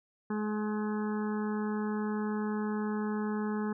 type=harmonic tone with a mistuned harmonic; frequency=211.8 Hz; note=G#3; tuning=34 cents sharp; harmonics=1 / 2 / 4 / 5 / 6 / 7 / 8; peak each=-31 / -37 / -43 / -45 / -47 / -48 / -49 dBFS; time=0.3-3.73 s; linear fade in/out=5 ms; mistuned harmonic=7; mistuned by=+22 cents; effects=none